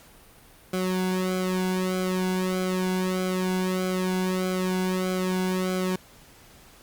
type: tone with flanger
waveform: sawtooth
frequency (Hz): 185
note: F#3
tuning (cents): 0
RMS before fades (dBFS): -26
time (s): 0.73-5.96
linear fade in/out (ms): 5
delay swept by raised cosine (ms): 1.1 to 1.62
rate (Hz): 1.6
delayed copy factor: -1
effects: pink hiss -52 dBFS RMS until 6.82 s + Opus 48 kbps